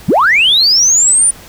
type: linear sweep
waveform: sine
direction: up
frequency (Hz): 100.8 to 9500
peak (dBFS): -5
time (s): 0.08-1.31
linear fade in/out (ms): 10
effects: tanh soft clip ceiling -2 dBFS + pink hiss -36 dBFS RMS until 1.48 s